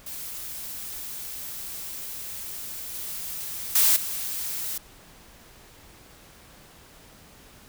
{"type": "noise with level steps", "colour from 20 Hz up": "blue", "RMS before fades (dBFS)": [-36, -34, -19, -31], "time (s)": [0.06, 4.78], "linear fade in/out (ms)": 5, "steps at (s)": [2.94, 3.75, 3.96], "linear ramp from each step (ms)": 5, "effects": ["pink hiss -51 dBFS RMS until 7.68 s"]}